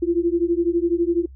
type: beating tone pair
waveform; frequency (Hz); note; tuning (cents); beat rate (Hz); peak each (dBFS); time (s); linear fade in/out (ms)
sine; 336.8 / 348.8; E4 / F4; +37 / -2; 12; -20 / -20; 0.02-1.26; 10
effects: noise-tail reverb RT60 0.1 s tail -24 dB re dry + added 66 Hz sine -39 dBFS peak until 1.35 s